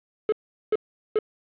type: tone bursts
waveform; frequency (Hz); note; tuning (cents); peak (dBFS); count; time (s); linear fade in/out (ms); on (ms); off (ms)
triangle; 430; A4; -40; -16; 3; 0.29-1.189; 2; 33; 400
effects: resampled to 8000 Hz + 7-bit